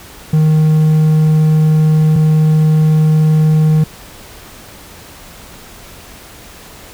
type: tone pair in turn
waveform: triangle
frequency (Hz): 155.56 / 155.56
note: D#3 / D#3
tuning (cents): 0 / 0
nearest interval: unison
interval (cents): 0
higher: neither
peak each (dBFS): -5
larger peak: neither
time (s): 0.33-2.16 / 2.16-3.84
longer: first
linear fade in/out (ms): 5
effects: pink hiss -36 dBFS RMS until 6.93 s